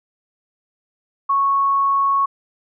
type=tone; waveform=sine; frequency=1105 Hz; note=C#6; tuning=6 cents flat; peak=-14 dBFS; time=1.29-2.26 s; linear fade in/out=10 ms; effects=none